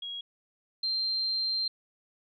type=tone pair in turn; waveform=sine; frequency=3300 / 4158 Hz; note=G#7 / C8; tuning=-12 / -12 cents; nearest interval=major third; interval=400 cents; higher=second; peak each=-35 / -27 dBFS; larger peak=second; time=0.02-0.21 / 0.83-1.68 s; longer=second; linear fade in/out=5 ms; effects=none